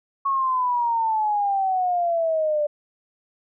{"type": "exponential sweep", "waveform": "sine", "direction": "down", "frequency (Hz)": [1107, 587.3], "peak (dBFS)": -19, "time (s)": [0.25, 2.67], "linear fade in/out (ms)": 10, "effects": []}